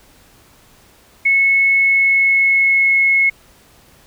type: tone with pitch glide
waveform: sine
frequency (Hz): 2195 to 2179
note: C#7 to C#7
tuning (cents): -18 to -30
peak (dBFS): -10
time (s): 1.25-3.3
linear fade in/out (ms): 10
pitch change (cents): -12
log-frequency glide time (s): 1.74-2.98
effects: pink hiss -49 dBFS RMS until 4.06 s